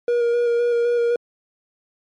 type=tone with vibrato; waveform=triangle; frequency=475.3 Hz; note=A#4; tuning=34 cents sharp; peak=-14 dBFS; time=0.08-1.16 s; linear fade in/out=2 ms; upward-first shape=square; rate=3.9 Hz; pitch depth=14 cents each way; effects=MP3 48 kbps